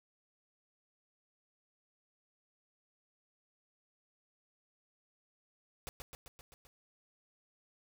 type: noise with echo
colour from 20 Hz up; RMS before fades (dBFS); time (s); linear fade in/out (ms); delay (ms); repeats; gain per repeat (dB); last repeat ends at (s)
pink; -43; 5.87-5.89; 0; 130; 6; -3; 6.67
effects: none